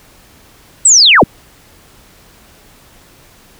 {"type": "linear sweep", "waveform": "sine", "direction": "down", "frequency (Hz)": [8200, 51.9], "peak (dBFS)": -3, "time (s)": [0.85, 1.24], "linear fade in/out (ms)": 5, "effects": ["pink hiss -44 dBFS RMS until 3.59 s"]}